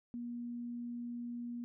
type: tone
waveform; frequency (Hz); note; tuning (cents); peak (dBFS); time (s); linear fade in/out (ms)
sine; 239.2; A#3; +45; -39; 0.14-1.64; 0
effects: none